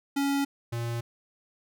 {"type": "tone pair in turn", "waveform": "square", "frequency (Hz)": [279.4, 117.47], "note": ["C#4", "A#2"], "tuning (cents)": [14, 14], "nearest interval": "octave + minor third", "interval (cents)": 1500, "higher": "first", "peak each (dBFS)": [-25, -30], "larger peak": "first", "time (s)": [[0.16, 0.45], [0.72, 1.01]], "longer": "neither", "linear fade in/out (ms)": 10, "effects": []}